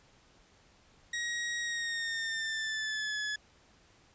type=tone with pitch glide; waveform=sawtooth; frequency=1893 to 1706.1 Hz; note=A#6 to G#6; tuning=+26 to +46 cents; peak=-29 dBFS; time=1.13-3.36 s; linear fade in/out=5 ms; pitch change=-180 cents; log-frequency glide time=1.6-3.18 s; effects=pink hiss -63 dBFS RMS until 4.14 s + resampled to 16000 Hz